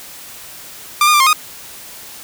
sawtooth tone with pitch steps, 1189 / 1219 / 1183 / 1064 / 1239 Hz, D6 / D#6 / D6 / C6 / D#6, +21 / -36 / +12 / +29 / -8 cents, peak -5 dBFS, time 1.01-1.33 s, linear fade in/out 2 ms, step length 64 ms, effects white hiss -35 dBFS RMS until 2.23 s

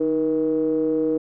triangle ring-modulated tone, 82.3 Hz, E2, 2 cents flat, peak -13 dBFS, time 0-1.18 s, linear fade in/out 10 ms, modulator 394 Hz, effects tanh soft clip ceiling -9 dBFS

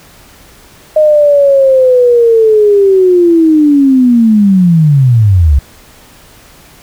sine linear sweep, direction down, 620 to 64.9 Hz, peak -3 dBFS, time 0.96-5.59 s, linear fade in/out 5 ms, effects pink hiss -39 dBFS RMS until 6.82 s

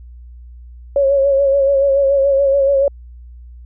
sine tone with vibrato, 552 Hz, C#5, 7 cents flat, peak -10 dBFS, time 0.96-2.88 s, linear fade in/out 2 ms, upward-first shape sine, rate 7 Hz, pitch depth 39 cents each way, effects added 60 Hz sine -34 dBFS peak until 3.65 s

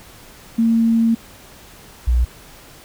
sine tone pair in turn, 228.1 / 60.42 Hz, A#3 / B1, -37 / -37 cents, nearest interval octave + major seventh, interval 2300 cents, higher first, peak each -12 dBFS, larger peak neither, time 0.58-1.15 / 2.07-2.25 s, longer first, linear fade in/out 10 ms, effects pink hiss -43 dBFS RMS until 2.84 s

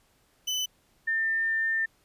30% pulse / sine tone pair in turn, 3010 / 1799.1 Hz, F#7 / A6, +29 / +38 cents, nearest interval major sixth, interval 891 cents, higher first, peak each -24 dBFS, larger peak neither, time 0.47-0.66 / 1.07-1.86 s, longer second, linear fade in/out 10 ms, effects pink hiss -66 dBFS RMS until 2.04 s + resampled to 32000 Hz

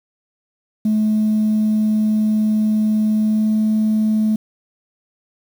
sine tone with pitch glide, 215.1 to 216.5 Hz, A3 to A3, -39 to -28 cents, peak -12 dBFS, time 0.85-4.36 s, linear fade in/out 5 ms, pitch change +11 cents, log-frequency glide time 3.12-3.62 s, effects tanh soft clip ceiling -11 dBFS + 7-bit

